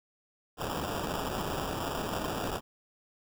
white noise with sample-and-hold, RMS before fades -34 dBFS, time 0.57-2.61 s, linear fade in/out 50 ms, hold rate 2100 Hz, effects none

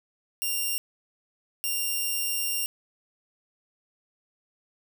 5% pulse tone bursts at uneven times, 2784 Hz, F7, 6 cents flat, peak -17 dBFS, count 2, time 0.42-0.78 / 1.64-2.66 s, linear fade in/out 0 ms, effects 8-bit

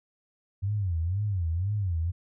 sine tone with vibrato, 92.5 Hz, F#2, in tune, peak -25 dBFS, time 0.62-2.12 s, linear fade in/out 20 ms, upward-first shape sine, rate 2 Hz, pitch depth 230 cents each way, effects none

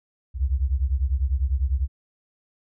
sine beating tone pair, 63.3 / 73.3 Hz, B1 / D2, +43 / -3 cents, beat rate 10 Hz, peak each -22 / -24 dBFS, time 0.34-1.88 s, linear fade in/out 50 ms, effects none

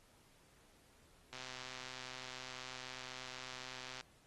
click train, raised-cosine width 0.2 ms, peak -30 dBFS, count 344, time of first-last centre 1.33-4.01 s, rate 128 Hz, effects pink hiss -68 dBFS RMS until 4.26 s + AAC 32 kbps

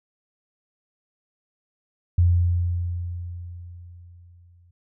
sine tone with exponential decay, 87.31 Hz, F2, in tune, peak -13 dBFS, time 2.18-4.71 s, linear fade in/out 5 ms, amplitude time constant 550 ms, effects none

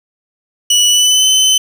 25% pulse tone with pitch glide, 2947 to 3044 Hz, F#7 to F#7, -8 to +48 cents, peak -4 dBFS, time 0.7-1.58 s, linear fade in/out 5 ms, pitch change +56 cents, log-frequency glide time 0.88-1.26 s, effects none

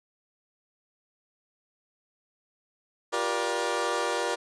20% pulse chord, G minor seventh, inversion third, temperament equal with one note detuned, 349.2 / 392 / 476.8 / 587.3 Hz, F4 / G4 / Bb4 / D5, 0 / 0 / +39 / 0 cents, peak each -29 / -29 / -25 / -27 dBFS, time 3.12-4.36 s, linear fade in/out 20 ms, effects resampled to 22050 Hz

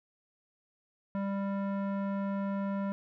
square tone with low-pass filter, 197.6 Hz, G3, 14 cents sharp, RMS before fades -33 dBFS, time 1.15-2.92 s, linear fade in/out 0 ms, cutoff 1200 Hz, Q 1.2, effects none

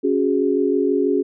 sine chord, C# suspended fourth, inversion none, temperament just, 277.2 / 369.6 / 415.8 Hz, C#4 / F#4 / G#4, 0 / -2 / +2 cents, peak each -20 dBFS, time 0.03-1.23 s, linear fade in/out 20 ms, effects none

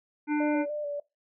harmonic tone, 298.3 Hz, D4, 27 cents sharp, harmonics 1 / 3 / 5 / 7 / 8, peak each -24 / -34 / -38 / -41 / -42 dBFS, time 0.27-0.66 s, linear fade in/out 50 ms
sine tone with vibrato, 587.3 Hz, D5, in tune, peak -30 dBFS, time 0.4-1 s, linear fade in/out 5 ms, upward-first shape square, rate 3.4 Hz, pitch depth 26 cents each way
effects noise-tail reverb RT60 0.2 s tail -20 dB re dry

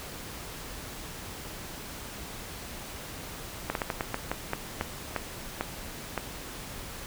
slowing click train, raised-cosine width 0.5 ms, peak -13 dBFS, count 12, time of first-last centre 3.7-6.177 s, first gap 52 ms, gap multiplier 1.27, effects pink hiss -41 dBFS RMS until 7.06 s

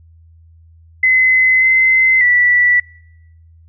sine tone with pitch steps, 2039 / 2057 / 1960 Hz, C7 / C7 / B6, -45 / -30 / -14 cents, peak -8 dBFS, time 1.03-2.8 s, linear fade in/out 5 ms, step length 590 ms, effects noise-tail reverb RT60 0.9 s tail -25 dB re dry + added 82 Hz sine -42 dBFS peak until 3.68 s

